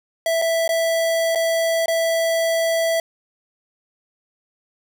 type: tone with dropouts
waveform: square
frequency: 659.3 Hz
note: E5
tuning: in tune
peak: -18 dBFS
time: 0.26-3 s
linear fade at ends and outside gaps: 2 ms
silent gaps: 0.417-0.421 / 0.678-0.691 / 1.35-1.356 / 1.859-1.881 s
effects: none